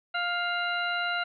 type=harmonic tone with a mistuned harmonic; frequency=702 Hz; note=F5; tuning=9 cents sharp; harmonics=1 / 2 / 3 / 4 / 6; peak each=-33 / -29 / -37 / -35 / -39 dBFS; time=0.14-1.24 s; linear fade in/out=10 ms; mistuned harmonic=6; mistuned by=-94 cents; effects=none